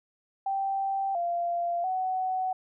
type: tone with pitch steps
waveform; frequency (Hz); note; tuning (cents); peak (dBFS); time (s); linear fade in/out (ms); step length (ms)
sine; 781 / 691 / 748; G5 / F5 / F#5; -7 / -19 / +19; -26; 0.46-2.53; 5; 690
effects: none